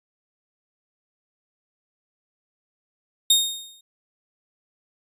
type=tone with exponential decay; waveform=sawtooth; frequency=3700 Hz; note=A#7; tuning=14 cents flat; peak=-9 dBFS; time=3.3-3.81 s; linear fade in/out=5 ms; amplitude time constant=110 ms; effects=resampled to 32000 Hz